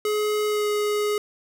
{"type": "tone with pitch glide", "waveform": "square", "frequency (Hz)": [422.3, 417.7], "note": ["G#4", "G#4"], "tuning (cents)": [29, 10], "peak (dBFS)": -22, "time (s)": [0.05, 1.18], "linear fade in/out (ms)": 2, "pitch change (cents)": -19, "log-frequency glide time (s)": [0.47, 0.68], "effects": []}